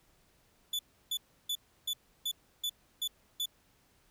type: tone bursts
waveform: 40% pulse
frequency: 3474 Hz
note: A7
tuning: 23 cents flat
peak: -30 dBFS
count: 8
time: 0.73-3.458 s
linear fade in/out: 5 ms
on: 61 ms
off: 320 ms
effects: pink hiss -68 dBFS RMS until 4.1 s